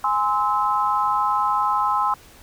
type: chord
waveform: sine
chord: Ab augmented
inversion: none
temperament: just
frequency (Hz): 830.6 / 1038.3 / 1297.8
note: Ab5 / C6 / E6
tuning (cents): 0 / -14 / -27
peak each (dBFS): -23 / -21 / -23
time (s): 0.04-2.14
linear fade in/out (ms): 2
effects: pink hiss -48 dBFS RMS until 2.42 s